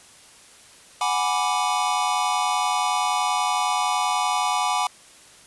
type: chord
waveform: square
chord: G# half-diminished seventh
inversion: third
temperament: equal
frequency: 740 / 830.6 / 987.8 / 1174.7 Hz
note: F#5 / G#5 / B5 / D6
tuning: 0 / 0 / 0 / 0 cents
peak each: -27 dBFS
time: 1.01-4.87 s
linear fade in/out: 2 ms
effects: white hiss -49 dBFS RMS until 5.46 s + resampled to 24000 Hz